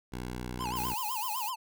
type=tone with pitch glide; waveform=10% pulse; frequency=61.6 to 61.03 Hz; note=B1 to B1; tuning=-4 to -20 cents; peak=-28 dBFS; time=0.12-0.94 s; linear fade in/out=10 ms; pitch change=-16 cents; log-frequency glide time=0.64-0.81 s
type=tone with vibrato; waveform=square; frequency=932.3 Hz; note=A#5; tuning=in tune; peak=-34 dBFS; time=0.59-1.56 s; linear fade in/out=20 ms; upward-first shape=sine; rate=7.9 Hz; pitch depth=210 cents each way
type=noise; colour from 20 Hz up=violet; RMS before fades=-38 dBFS; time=0.75-1.51 s; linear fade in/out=20 ms
effects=none